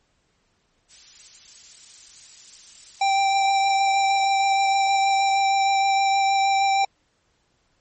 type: noise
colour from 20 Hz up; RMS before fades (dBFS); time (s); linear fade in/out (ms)
violet; -36; 0.88-5.43; 50
type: tone with vibrato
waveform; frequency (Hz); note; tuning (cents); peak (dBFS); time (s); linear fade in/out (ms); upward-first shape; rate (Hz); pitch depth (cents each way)
square; 784; G5; 0; -18; 3.01-6.85; 5; triangle; 6.4; 13
effects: pink hiss -67 dBFS RMS until 7.8 s + MP3 32 kbps